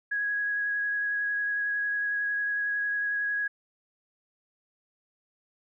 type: tone with vibrato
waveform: sine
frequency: 1661.2 Hz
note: G#6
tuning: in tune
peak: -26 dBFS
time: 0.11-3.48 s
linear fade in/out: 10 ms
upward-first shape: triangle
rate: 11 Hz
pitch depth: 14 cents each way
effects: none